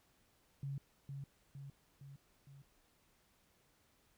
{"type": "tone with echo", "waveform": "sine", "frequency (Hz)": 138.59, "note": "C#3", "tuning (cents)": 0, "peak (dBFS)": -39, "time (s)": [0.63, 0.78], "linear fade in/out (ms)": 2, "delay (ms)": 460, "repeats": 4, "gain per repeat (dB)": -4, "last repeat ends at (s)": 2.62, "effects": ["pink hiss -73 dBFS RMS until 4.17 s"]}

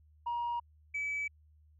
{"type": "tone pair in turn", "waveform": "sine", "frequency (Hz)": [950, 2294], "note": ["A#5", "D7"], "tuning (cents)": [33, -41], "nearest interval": "octave + minor third", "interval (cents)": 1526, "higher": "second", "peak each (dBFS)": [-30, -31], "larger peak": "first", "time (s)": [[0.26, 0.6], [0.94, 1.28]], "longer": "neither", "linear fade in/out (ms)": 10, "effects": ["tanh soft clip ceiling -30 dBFS", "added 76 Hz sine -60 dBFS peak until 1.79 s"]}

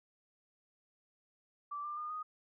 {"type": "tone with pitch steps", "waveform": "sine", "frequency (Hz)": [1165, 1190.2, 1215.9, 1242.1], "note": ["D6", "D6", "D#6", "D#6"], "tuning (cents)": [-14, 23, -40, -3], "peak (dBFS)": -38, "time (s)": [1.71, 2.23], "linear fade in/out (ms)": 10, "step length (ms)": 130, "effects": []}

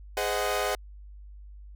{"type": "chord", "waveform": "sawtooth", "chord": "Ab dominant seventh", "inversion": "none", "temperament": "equal with one note detuned", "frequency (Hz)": [415.3, 513.7, 622.3, 740], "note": ["Ab4", "C5", "Eb5", "Gb5"], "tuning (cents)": [0, -32, 0, 0], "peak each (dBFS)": -28, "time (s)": [0.17, 0.75], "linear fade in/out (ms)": 2, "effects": ["added 50 Hz sine -43 dBFS peak until 1.75 s"]}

